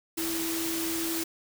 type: tone in noise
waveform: sine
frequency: 329.6 Hz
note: E4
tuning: in tune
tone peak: -31 dBFS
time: 0.17-1.24 s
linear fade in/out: 10 ms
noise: white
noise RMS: -33 dBFS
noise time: 0.17-1.24 s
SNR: -1 dB
effects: none